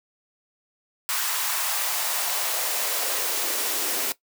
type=noise with high-pass filter sweep; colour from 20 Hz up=white; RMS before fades=-26 dBFS; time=1.09-4.12 s; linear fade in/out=0 ms; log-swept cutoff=1100 to 320 Hz; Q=1.8; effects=noise-tail reverb RT60 0.1 s tail -17 dB re dry